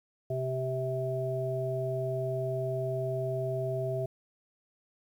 harmonic tone, 130 Hz, C3, 11 cents flat, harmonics 1 / 3 / 5, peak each -33 / -35 / -33 dBFS, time 0.3-4.06 s, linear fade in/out 5 ms, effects 10-bit

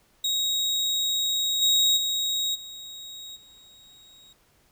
35% pulse tone with level steps, 3786 Hz, A#7, 26 cents sharp, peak -21 / -16 / -22 / -36 / -48 dBFS, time 0.24-4.33 s, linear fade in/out 5 ms, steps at 1.61 / 1.96 / 2.54 / 3.35 s, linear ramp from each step 20 ms, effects pink hiss -63 dBFS RMS until 4.71 s

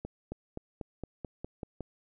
accelerating click train, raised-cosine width 2 ms, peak -24 dBFS, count 9, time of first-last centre 0.05-1.807 s, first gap 270 ms, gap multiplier 0.94, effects none

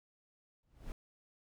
brown noise with exponential growth, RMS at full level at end -40 dBFS, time 0.63-0.92 s, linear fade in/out 1 ms, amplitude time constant 63 ms, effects none

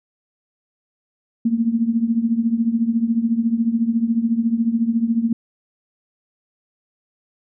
sine tone with tremolo, 230 Hz, A#3, 23 cents flat, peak -12 dBFS, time 1.45-5.33 s, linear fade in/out 5 ms, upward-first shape triangle, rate 14 Hz, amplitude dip 85%, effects none

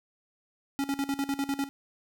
square tone with tremolo, 277.2 Hz, C#4, in tune, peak -27 dBFS, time 0.79-1.69 s, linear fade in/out 0 ms, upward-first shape square, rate 10 Hz, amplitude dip 80%, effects none

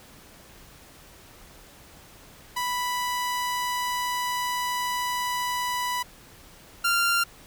sawtooth tone pair in turn, 987.8 / 1387.9 Hz, B5 / F6, 0 / -11 cents, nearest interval tritone, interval 589 cents, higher second, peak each -22 / -17 dBFS, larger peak second, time 2.56-6.03 / 6.84-7.24 s, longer first, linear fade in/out 10 ms, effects pink hiss -50 dBFS RMS until 7.46 s

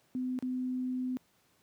sine tone with dropouts, 254.2 Hz, C4, 50 cents flat, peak -31 dBFS, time 0.15-1.17 s, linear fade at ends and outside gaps 0 ms, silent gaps 0.389-0.425 s, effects pink hiss -69 dBFS RMS until 1.62 s + high-pass 100 Hz 12 dB/octave

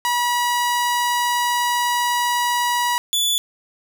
sawtooth tone pair in turn, 968 / 3457 Hz, B5 / A7, -35 / -31 cents, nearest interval octave + minor seventh, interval 2204 cents, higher second, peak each -14 dBFS, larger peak neither, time 0.05-2.98 / 3.13-3.38 s, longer first, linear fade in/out 0 ms, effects none

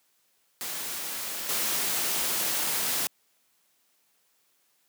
white noise with level steps, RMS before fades -34 / -28 dBFS, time 0.61-3.07 s, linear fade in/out 0 ms, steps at 1.49 s, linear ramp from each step 2 ms, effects white hiss -69 dBFS RMS until 4.88 s + high-pass 150 Hz 12 dB/octave

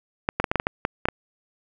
clicks, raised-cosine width 0.5 ms, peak -6 dBFS, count 10, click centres 0.289 / 0.4 / 0.442 / 0.515 / 0.557 / 0.599 / 0.669 / 0.851 / 1.055 / 1.086 s, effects 8-bit

